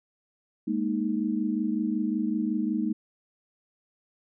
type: chord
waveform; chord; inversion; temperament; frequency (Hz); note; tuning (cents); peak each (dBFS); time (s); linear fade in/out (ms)
sine; Ab suspended second; none; equal; 207.7 / 233.1 / 311.1; Ab3 / Bb3 / Eb4; 0 / 0 / 0; -29; 0.67-2.93; 10
effects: none